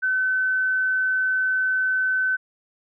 sine tone, 1520 Hz, F#6, 46 cents sharp, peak -19 dBFS, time 0.02-2.37 s, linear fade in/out 20 ms, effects none

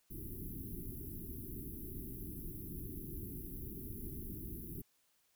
pink band-stop noise, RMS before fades -45 dBFS, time 0.1-4.82 s, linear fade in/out 10 ms, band 400 to 11000 Hz, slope 96 dB/octave, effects white hiss -75 dBFS RMS until 5.35 s

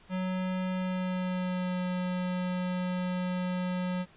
square tone with pitch glide, 185 to 181.51 Hz, F#3 to F#3, 0 to -33 cents, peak -30 dBFS, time 0.09-4.06 s, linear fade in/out 50 ms, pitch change -33 cents, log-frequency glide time 0.72-1.8 s, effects pink hiss -58 dBFS RMS until 4.16 s + resampled to 8000 Hz

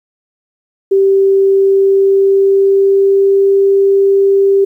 sine tone with pitch glide, 389.9 to 393.5 Hz, G4 to G4, -9 to +7 cents, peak -6 dBFS, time 0.91-4.65 s, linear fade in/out 10 ms, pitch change +16 cents, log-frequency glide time 1.48-3.52 s, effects 8-bit

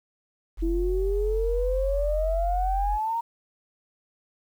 sine tone, 45.1 Hz, F#1, 44 cents flat, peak -24 dBFS, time 0.57-2.99 s, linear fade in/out 50 ms
sine exponential sweep, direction up, 325.5 to 939 Hz, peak -24 dBFS, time 0.62-3.21 s, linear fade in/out 10 ms
effects tanh soft clip ceiling -14 dBFS + 9-bit

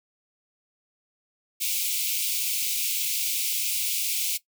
white high-pass noise, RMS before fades -27 dBFS, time 1.6-4.38 s, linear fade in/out 20 ms, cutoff 2200 Hz, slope 96 dB/octave, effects noise-tail reverb RT60 0.1 s tail -17 dB re dry

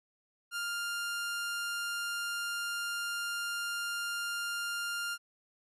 sawtooth tone, 1400 Hz, F6, 4 cents sharp, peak -30 dBFS, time 0.51-5.18 s, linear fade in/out 50 ms, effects resampled to 32000 Hz

